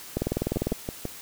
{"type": "two click trains", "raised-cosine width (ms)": 2, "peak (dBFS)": [-16, -12], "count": [4, 12], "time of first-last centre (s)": [[0.56, 1.053], [0.17, 0.72]], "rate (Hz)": [6.08, 20], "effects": ["white hiss -43 dBFS RMS until 1.21 s"]}